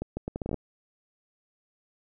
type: accelerating click train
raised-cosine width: 2 ms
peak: -18 dBFS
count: 10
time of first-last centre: 0.02-0.543 s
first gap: 150 ms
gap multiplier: 0.73
effects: none